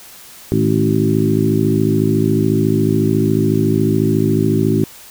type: harmonic tone with a mistuned harmonic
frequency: 54 Hz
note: A1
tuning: 32 cents flat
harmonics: 2 / 3 / 4 / 5 / 6 / 7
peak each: -19 / -19 / -19 / -19 / -19 / -19 dBFS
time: 0.52-4.84 s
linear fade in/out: 0 ms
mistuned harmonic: 3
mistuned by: -50 cents
effects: white hiss -39 dBFS RMS until 5.1 s